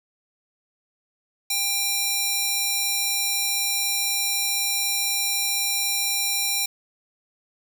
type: tone with high-pass filter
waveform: square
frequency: 797 Hz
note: G5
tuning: 28 cents sharp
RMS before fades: -24 dBFS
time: 1.5-6.66 s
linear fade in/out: 5 ms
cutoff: 4100 Hz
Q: 0.62
effects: none